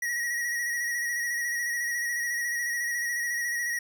square tone with vibrato, 1906 Hz, A#6, 38 cents sharp, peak -28 dBFS, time 0.02-3.79 s, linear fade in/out 5 ms, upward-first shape square, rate 14 Hz, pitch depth 29 cents each way, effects none

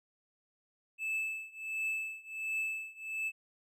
triangle tone with tremolo, 2623 Hz, E7, 9 cents flat, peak -29 dBFS, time 0.98-3.32 s, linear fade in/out 50 ms, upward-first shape triangle, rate 1.4 Hz, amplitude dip 95%, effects none

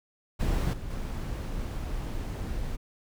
brown noise with level steps, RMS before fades -26 / -37 / -33 dBFS, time 0.39-2.77 s, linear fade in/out 20 ms, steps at 0.73 / 0.9 s, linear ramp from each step 5 ms, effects none

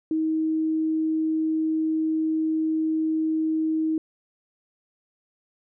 sine tone, 316.6 Hz, D#4, 30 cents sharp, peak -21 dBFS, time 0.11-3.98 s, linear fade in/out 2 ms, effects none

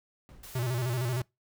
brown noise with exponential decay, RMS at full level -46 dBFS, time 0.29-0.94 s, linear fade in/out 0 ms, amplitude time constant 140 ms
white high-pass noise, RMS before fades -47 dBFS, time 0.43-1.2 s, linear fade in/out 5 ms, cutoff 270 Hz, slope 48 dB/octave
square tone with vibrato, 123.47 Hz, B2, in tune, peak -29 dBFS, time 0.55-1.22 s, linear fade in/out 5 ms, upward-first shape square, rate 13 Hz, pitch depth 81 cents each way
effects noise-tail reverb RT60 0.2 s tail -24 dB re dry

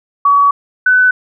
sine tone pair in turn, 1133 / 1502.6 Hz, C#6 / F#6, +37 / +26 cents, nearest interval perfect fourth, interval 489 cents, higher second, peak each -6 dBFS, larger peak neither, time 0.25-0.51 / 0.86-1.11 s, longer first, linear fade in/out 5 ms, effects none

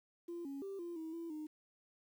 sine tone with pitch steps, 343.4 / 277 / 392 / 344 / 320.9 / 334.6 / 306.9 Hz, F4 / C#4 / G4 / F4 / E4 / E4 / D#4, -29 / -1 / 0 / -26 / -46 / +26 / -24 cents, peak -40 dBFS, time 0.28-1.47 s, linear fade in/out 10 ms, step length 170 ms, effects tanh soft clip ceiling -39 dBFS + 11-bit

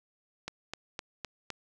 click train, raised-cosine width 0.2 ms, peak -19 dBFS, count 5, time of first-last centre 0.48-1.503 s, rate 3.91 Hz, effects none

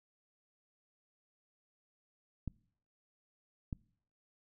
clicks, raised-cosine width 5 ms, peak -25 dBFS, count 2, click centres 2.477 / 3.728 s, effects noise-tail reverb RT60 0.6 s tail -24 dB re dry

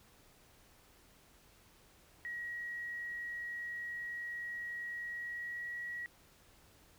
sine tone with pitch glide, 1905 to 1918.3 Hz, A#6 to A#6, +37 to +49 cents, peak -39 dBFS, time 2.25-6.06 s, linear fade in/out 0 ms, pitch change +12 cents, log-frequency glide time 5.08-5.76 s, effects pink hiss -64 dBFS RMS until 6.98 s

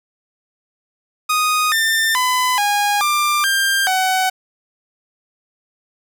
sawtooth tone with pitch steps, 1243 / 1794 / 1007 / 820 / 1189 / 1591 / 751 Hz, D#6 / A6 / B5 / G#5 / D6 / G6 / F#5, -2 / +33 / +33 / -22 / +21 / +25 / +26 cents, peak -11 dBFS, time 1.29-4.3 s, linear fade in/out 10 ms, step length 430 ms, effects none

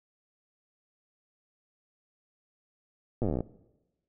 slowing click train, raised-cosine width 2 ms, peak -17 dBFS, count 16, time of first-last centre 3.22-3.406 s, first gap 8 ms, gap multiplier 1.06, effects noise-tail reverb RT60 1.0 s tail -20 dB re dry

